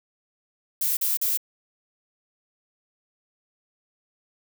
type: noise bursts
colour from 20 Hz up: violet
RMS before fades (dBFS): -24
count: 3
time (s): 0.81-1.374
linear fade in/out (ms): 5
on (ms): 160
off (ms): 42
effects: none